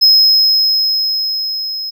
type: tone with level ramp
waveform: triangle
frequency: 5130 Hz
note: E8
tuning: 48 cents flat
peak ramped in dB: -3 to -19 dBFS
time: 0.01-1.91 s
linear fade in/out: 20 ms
effects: none